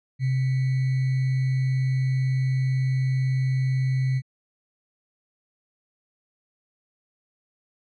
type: tone with sample-and-hold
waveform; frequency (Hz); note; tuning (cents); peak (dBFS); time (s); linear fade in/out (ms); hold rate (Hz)
sine; 131; C3; +2; -20; 0.19-4.22; 50; 2100
effects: low-pass 4000 Hz 12 dB/octave